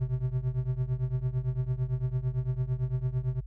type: tone with tremolo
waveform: triangle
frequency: 127.3 Hz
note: C3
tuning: 47 cents flat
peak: -21 dBFS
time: 0-3.41 s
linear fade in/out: 20 ms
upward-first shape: triangle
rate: 8.9 Hz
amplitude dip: 95%
effects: added 50 Hz sine -39 dBFS peak until 3.46 s